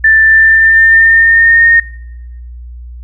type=tone with pitch glide; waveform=sine; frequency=1770 to 1843 Hz; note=A6 to A#6; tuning=+10 to -20 cents; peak=-3 dBFS; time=0.04-1.8 s; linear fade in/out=5 ms; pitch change=+70 cents; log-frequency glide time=0.22-1.69 s; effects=noise-tail reverb RT60 1.0 s tail -23 dB re dry + added 60 Hz sine -25 dBFS peak until 3.03 s